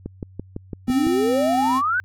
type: click train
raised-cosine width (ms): 3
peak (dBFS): -16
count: 7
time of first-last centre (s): 0.06-1.068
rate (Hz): 5.95
type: tone with vibrato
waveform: square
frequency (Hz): 260.4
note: C4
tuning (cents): -8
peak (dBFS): -22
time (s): 0.87-1.82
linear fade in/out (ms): 50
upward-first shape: sine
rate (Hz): 10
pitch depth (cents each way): 9
type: exponential sweep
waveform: sine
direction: up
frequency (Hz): 236.1 to 1561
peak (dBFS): -18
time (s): 0.88-2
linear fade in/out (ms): 0
effects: added 94 Hz sine -44 dBFS peak until 2.04 s